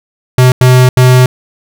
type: tone bursts at uneven times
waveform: square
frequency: 127.1 Hz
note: C3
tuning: 50 cents flat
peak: -3 dBFS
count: 3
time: 0.38-0.52 / 0.61-0.89 / 0.97-1.26 s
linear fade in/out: 2 ms
effects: none